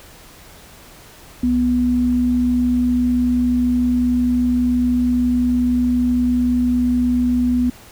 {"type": "tone pair together", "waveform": "sine", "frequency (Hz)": [65.32, 246.6], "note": ["C2", "B3"], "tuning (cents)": [-2, -2], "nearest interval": "octave + major seventh", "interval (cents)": 2300, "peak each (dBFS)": [-25, -14], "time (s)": [1.43, 7.7], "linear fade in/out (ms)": 5, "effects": ["pink hiss -43 dBFS RMS until 7.91 s"]}